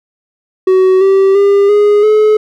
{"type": "tone with pitch steps", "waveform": "triangle", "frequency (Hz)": [375.1, 387.7, 400.6, 414, 427.9], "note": ["F#4", "G4", "G4", "G#4", "A4"], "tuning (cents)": [24, -19, 38, -5, -48], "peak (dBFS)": -3, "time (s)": [0.67, 2.37], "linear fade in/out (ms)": 5, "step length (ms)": 340, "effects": []}